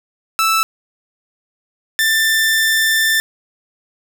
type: tone pair in turn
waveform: sawtooth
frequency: 1318.5 / 1778.9 Hz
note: E6 / A6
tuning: 0 / +18 cents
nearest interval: perfect fourth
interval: 518 cents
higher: second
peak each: -9 dBFS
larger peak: neither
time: 0.39-0.63 / 1.99-3.2 s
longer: second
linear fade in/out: 0 ms
effects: none